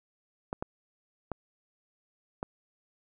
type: clicks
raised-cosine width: 1 ms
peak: -19 dBFS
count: 4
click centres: 0.529 / 0.625 / 1.317 / 2.429 s
effects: none